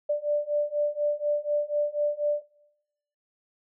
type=beating tone pair; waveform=sine; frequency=587.3 / 591.4 Hz; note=D5 / D5; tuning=0 / +12 cents; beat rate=4.1 Hz; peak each=-27 dBFS; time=0.09-2.42 s; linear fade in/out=10 ms; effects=noise-tail reverb RT60 0.8 s tail -17 dB re dry